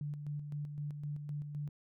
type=tone with tremolo; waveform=sine; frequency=146.83 Hz; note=D3; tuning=in tune; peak=-36 dBFS; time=0.01-1.69 s; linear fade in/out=2 ms; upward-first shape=square; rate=3.9 Hz; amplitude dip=45%; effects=none